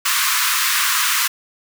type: high-pass noise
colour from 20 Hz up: pink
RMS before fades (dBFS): -18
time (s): 0.05-1.28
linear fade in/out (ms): 10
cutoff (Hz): 1000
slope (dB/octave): 96
effects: none